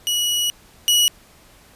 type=tone pair in turn; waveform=sawtooth; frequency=2920 / 2920 Hz; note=F#7 / F#7; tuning=-24 / -24 cents; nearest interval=unison; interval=0 cents; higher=neither; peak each=-15 / -10 dBFS; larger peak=second; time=0.07-0.5 / 0.88-1.08 s; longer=first; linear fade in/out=0 ms; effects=pink hiss -50 dBFS RMS until 1.75 s + resampled to 32000 Hz